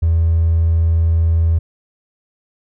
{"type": "tone with hard clipping", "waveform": "triangle", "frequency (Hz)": 82.41, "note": "E2", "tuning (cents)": 0, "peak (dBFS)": -11, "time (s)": [0.02, 1.59], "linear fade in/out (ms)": 10, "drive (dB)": 3, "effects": []}